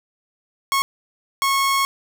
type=tone bursts at uneven times; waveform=sawtooth; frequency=1095 Hz; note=C#6; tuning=22 cents flat; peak=-13 dBFS; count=2; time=0.72-0.82 / 1.42-1.85 s; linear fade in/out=0 ms; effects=none